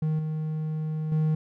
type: tone with level steps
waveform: triangle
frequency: 155.9 Hz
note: D#3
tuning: 4 cents sharp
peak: -21 / -25 / -19 dBFS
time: 0.02-1.35 s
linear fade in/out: 5 ms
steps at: 0.19 / 1.12 s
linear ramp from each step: 2 ms
effects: none